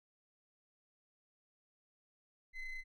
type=ring-modulated tone; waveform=triangle; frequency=1015 Hz; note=B5; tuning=47 cents sharp; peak=-36 dBFS; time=2.53-2.84 s; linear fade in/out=50 ms; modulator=1030 Hz; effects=none